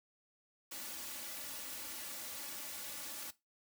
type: noise with comb filter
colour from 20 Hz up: white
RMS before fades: -45 dBFS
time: 0.71-3.31 s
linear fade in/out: 10 ms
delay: 3.5 ms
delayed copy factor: +0.75
effects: noise-tail reverb RT60 0.2 s tail -17 dB re dry + high-pass 80 Hz 12 dB/octave